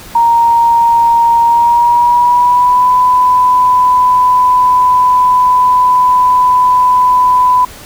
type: tone with pitch glide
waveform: sine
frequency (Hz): 932.3 to 999.2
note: A#5 to B5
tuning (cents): 0 to +20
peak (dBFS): -5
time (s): 0.15-7.65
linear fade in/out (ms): 5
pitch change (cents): +120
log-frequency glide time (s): 1.42-2.9
effects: pink hiss -32 dBFS RMS until 7.85 s